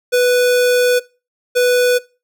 square tone pair in turn, 493.9 / 493.9 Hz, B4 / B4, 0 / 0 cents, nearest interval unison, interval 0 cents, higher neither, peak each -11 dBFS, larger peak neither, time 0.12-1 / 1.55-1.99 s, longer first, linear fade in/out 20 ms, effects noise-tail reverb RT60 0.3 s tail -21 dB re dry

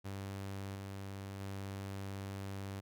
sawtooth tone with level steps, 98 Hz, G2, in tune, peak -37 / -39 / -37 dBFS, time 0.04-2.81 s, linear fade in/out 20 ms, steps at 0.75 / 1.4 s, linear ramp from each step 5 ms, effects none

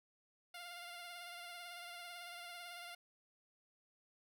10% pulse tone with vibrato, 700 Hz, F5, 4 cents sharp, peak -40 dBFS, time 0.54-2.95 s, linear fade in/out 5 ms, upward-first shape triangle, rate 18 Hz, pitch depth 38 cents each way, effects none

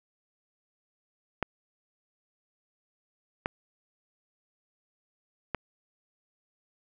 clicks, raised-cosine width 0.5 ms, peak -12 / -13 / -14 dBFS, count 3, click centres 1.427 / 3.459 / 5.547 s, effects none

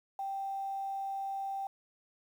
sine tone with quantisation, 783 Hz, G5, 2 cents flat, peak -34 dBFS, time 0.19-1.67 s, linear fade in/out 2 ms, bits 10, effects none

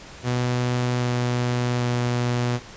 sawtooth tone with pitch steps, 123.47 / 122.69 / 121.91 Hz, B2 / B2 / B2, 0 / -11 / -22 cents, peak -17 dBFS, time 0.23-2.6 s, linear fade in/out 50 ms, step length 790 ms, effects pink hiss -42 dBFS RMS until 2.76 s + resampled to 16000 Hz

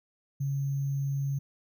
sine tone with sample-and-hold, 138.59 Hz, C#3, in tune, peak -27 dBFS, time 0.4-1.39 s, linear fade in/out 10 ms, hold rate 6300 Hz, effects none

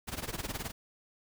pink noise with tremolo, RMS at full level -35 dBFS, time 0.07-0.72 s, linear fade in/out 20 ms, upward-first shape sine, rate 19 Hz, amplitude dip 85%, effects none

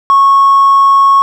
sine tone with hard clipping, 1100 Hz, C#6, 14 cents flat, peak -4 dBFS, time 0.1-1.22 s, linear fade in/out 0 ms, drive 1 dB, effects none

